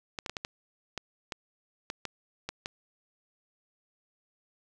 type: clicks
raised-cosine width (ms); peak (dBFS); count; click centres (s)
0.2; -17; 11; 0.188 / 0.262 / 0.296 / 0.368 / 0.449 / 0.977 / 1.322 / 1.901 / 2.053 / 2.49 / 2.659
effects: none